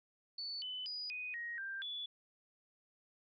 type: tone with pitch steps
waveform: sine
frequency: 4476 / 3012 / 4924 / 2492 / 1882 / 1582 / 3437 Hz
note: C#8 / F#7 / D#8 / D#7 / A#6 / G6 / A7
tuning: +16 / +30 / -19 / +2 / +16 / +15 / -41 cents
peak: -40 dBFS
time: 0.38-2.06 s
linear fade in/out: 5 ms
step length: 240 ms
effects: none